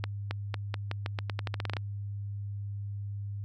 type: accelerating click train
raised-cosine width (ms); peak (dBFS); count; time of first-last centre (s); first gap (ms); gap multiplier
0.3; -17; 16; 0.04-1.768; 270; 0.86
effects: added 101 Hz sine -34 dBFS peak until 3.44 s